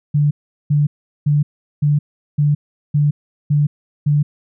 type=tone bursts; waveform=sine; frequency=146.83 Hz; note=D3; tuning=in tune; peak=-11 dBFS; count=8; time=0.14-4.23 s; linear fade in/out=10 ms; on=170 ms; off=390 ms; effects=none